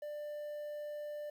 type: tone with quantisation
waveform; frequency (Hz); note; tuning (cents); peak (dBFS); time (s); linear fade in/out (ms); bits
triangle; 593; D5; +17; -38; 0.02-1.3; 5; 11
effects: none